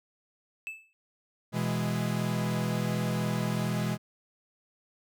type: tone with exponential decay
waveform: triangle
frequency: 2626 Hz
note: E7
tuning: 7 cents flat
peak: -30 dBFS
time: 0.67-0.93 s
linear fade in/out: 0 ms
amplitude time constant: 55 ms
type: chord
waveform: 45% pulse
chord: E major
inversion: second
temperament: equal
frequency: 123.47 / 164.81 / 207.7 Hz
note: B2 / E3 / G#3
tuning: 0 / 0 / 0 cents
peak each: -32 dBFS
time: 1.52-3.98 s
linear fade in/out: 50 ms
effects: none